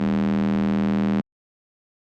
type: tone with high-pass filter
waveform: square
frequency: 40.08 Hz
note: E1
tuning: 48 cents flat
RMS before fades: -21 dBFS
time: 0-1.21 s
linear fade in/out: 0 ms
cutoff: 200 Hz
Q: 4
effects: low-pass 3000 Hz 12 dB/octave + Opus 48 kbps